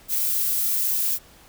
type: noise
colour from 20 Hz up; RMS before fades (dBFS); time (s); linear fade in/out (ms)
violet; -23; 0.08-1.19; 50
effects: pink hiss -51 dBFS RMS until 1.48 s